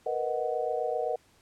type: chord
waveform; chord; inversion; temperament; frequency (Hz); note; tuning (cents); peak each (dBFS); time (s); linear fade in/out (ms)
sine; B major seventh; third; equal; 466.2 / 493.9 / 622.3 / 740; A#4 / B4 / D#5 / F#5; 0 / 0 / 0 / 0; -33; 0.06-1.16; 5
effects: pink hiss -63 dBFS RMS until 1.41 s + low-pass 11000 Hz 12 dB/octave